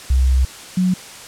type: tone pair in turn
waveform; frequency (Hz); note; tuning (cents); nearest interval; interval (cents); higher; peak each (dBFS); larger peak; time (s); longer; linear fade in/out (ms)
sine; 64.9 / 183.56; C2 / F#3; -13 / -14; octave + tritone; 1799; second; -11 / -13; first; 0.1-0.45 / 0.77-0.94; first; 5
effects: white hiss -36 dBFS RMS until 1.27 s + low-pass 9000 Hz 12 dB/octave